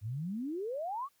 sine exponential sweep, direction up, 98 to 1185 Hz, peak -34 dBFS, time 0.01-1.09 s, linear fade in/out 50 ms, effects white hiss -72 dBFS RMS until 1.2 s

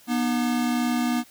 square tone pair together, 241.6 / 304.4 Hz, B3 / D#4, -38 / -38 cents, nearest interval major third, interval 400 cents, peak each -23 / -30 dBFS, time 0.07-1.24 s, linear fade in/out 50 ms, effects white hiss -53 dBFS RMS until 1.3 s

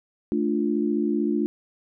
sine chord, D minor, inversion second, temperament equal, 220 / 293.7 / 349.2 Hz, A3 / D4 / F4, 0 / 0 / 0 cents, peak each -25 / -25 / -26 dBFS, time 0.32-1.46 s, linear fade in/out 0 ms, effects none

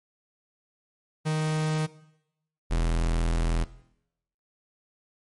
45% pulse tone pair in turn, 155.56 / 41.59 Hz, D#3 / E1, 0 / +16 cents, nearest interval octave + major seventh, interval 2284 cents, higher first, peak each -24 / -22 dBFS, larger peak second, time 1.25-1.87 / 2.7-3.65 s, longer second, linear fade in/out 20 ms, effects noise-tail reverb RT60 0.8 s tail -18 dB re dry + MP3 48 kbps

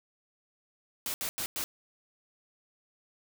white noise bursts at uneven times, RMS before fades -34 dBFS, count 4, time 1.06-1.14 / 1.21-1.29 / 1.38-1.46 / 1.56-1.64 s, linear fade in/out 0 ms, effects none

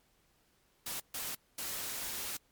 white noise bursts at uneven times, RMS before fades -39 dBFS, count 3, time 0.86-1 / 1.14-1.35 / 1.58-2.37 s, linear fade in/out 5 ms, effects pink hiss -71 dBFS RMS until 2.51 s + MP3 96 kbps

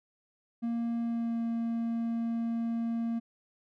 triangle tone with pitch glide, 233.1 to 230.8 Hz, A#3 to A#3, 0 to -17 cents, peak -27 dBFS, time 0.62-3.2 s, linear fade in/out 20 ms, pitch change -17 cents, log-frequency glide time 1.02-1.4 s, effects none

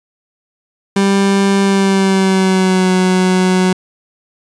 30% pulse tone with pitch glide, 197 to 184.87 Hz, G3 to F#3, +9 to -1 cents, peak -7 dBFS, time 0.96-3.73 s, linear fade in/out 5 ms, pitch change -110 cents, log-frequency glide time 1.62-2.91 s, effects resampled to 22050 Hz

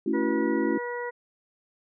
sine chord, F# minor seventh, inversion first, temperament equal, 220 / 277.2 / 329.6 / 370 Hz, A3 / C#4 / E4 / F#4, 0 / 0 / 0 / 0 cents, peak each -30 / -28 / -27 / -30 dBFS, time 0.06-0.78 s, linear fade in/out 5 ms
harmonic tone, 483.7 Hz, B4, 36 cents flat, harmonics 1 / 2 / 3 / 4, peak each -32 / -36 / -41 / -37 dBFS, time 0.13-1.11 s, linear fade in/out 20 ms
effects none

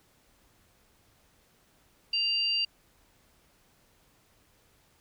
sine tone pair together, 2794 / 4699 Hz, F7 / D8, 0 / 0 cents, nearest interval major sixth, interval 900 cents, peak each -28 dBFS, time 2.13-2.65 s, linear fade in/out 5 ms, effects pink hiss -65 dBFS RMS until 5 s

